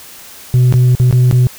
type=tone with dropouts; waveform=sine; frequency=125.3 Hz; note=B2; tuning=25 cents sharp; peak=-3 dBFS; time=0.54-1.47 s; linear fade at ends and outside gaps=0 ms; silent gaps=0.725-0.739 / 0.951-0.999 / 1.111-1.126 / 1.312-1.326 s; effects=tanh soft clip ceiling -5 dBFS + white hiss -35 dBFS RMS until 1.58 s